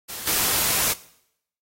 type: noise with level steps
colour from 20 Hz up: white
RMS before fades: -34 / -22 dBFS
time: 0.08-0.94 s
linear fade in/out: 20 ms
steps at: 0.27 s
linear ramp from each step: 5 ms
effects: noise-tail reverb RT60 0.7 s tail -18 dB re dry + AAC 48 kbps